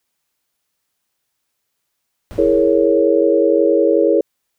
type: noise with exponential decay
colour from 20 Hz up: brown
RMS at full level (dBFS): -28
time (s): 2.31-3.51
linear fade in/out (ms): 0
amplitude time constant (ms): 260
type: chord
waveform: sine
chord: A# half-diminished seventh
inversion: second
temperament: equal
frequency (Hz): 329.6 / 415.3 / 466.2 / 554.4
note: E4 / G#4 / A#4 / C#5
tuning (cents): 0 / 0 / 0 / 0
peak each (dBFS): -16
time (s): 2.38-4.21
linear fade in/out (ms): 5
effects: white hiss -73 dBFS RMS until 4.58 s